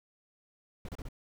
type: noise bursts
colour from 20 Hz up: brown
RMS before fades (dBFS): -40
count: 4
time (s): 0.85-1.087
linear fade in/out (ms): 2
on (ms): 36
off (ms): 31
effects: none